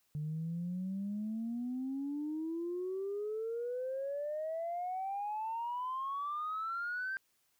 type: exponential sweep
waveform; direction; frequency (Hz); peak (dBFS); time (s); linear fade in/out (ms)
sine; up; 147.9 to 1576; -34; 0.15-7.17; 0
effects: tanh soft clip ceiling -31 dBFS + white hiss -75 dBFS RMS until 7.59 s